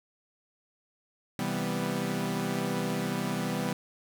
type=chord; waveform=sawtooth; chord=C major seventh; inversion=none; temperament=equal with one note detuned; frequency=130.81 / 164.24 / 196 / 246.9 Hz; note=C3 / E3 / G3 / B3; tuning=0 / -6 / 0 / 0 cents; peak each=-34 / -31 / -29 / -30 dBFS; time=1.39-3.73 s; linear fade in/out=2 ms; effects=9-bit